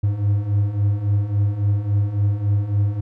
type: beating tone pair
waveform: triangle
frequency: 99.6 / 103.2 Hz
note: G2 / G#2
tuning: +28 / -10 cents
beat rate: 3.6 Hz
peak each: -21 / -16 dBFS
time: 0.03-3.01 s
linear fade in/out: 10 ms
effects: none